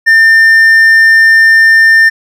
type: tone with hard clipping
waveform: sine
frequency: 1800 Hz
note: A6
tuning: 39 cents sharp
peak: -3 dBFS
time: 0.06-2.1 s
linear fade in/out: 20 ms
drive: 3 dB
effects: none